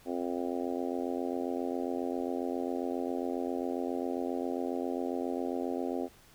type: harmonic tone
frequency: 87.4 Hz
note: F2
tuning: 2 cents sharp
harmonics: 3 / 4 / 5 / 6 / 7 / 8 / 9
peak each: -35 / -37 / -39 / -41 / -42 / -43 / -44 dBFS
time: 0.05-6.09 s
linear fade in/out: 50 ms
effects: pink hiss -59 dBFS RMS until 6.34 s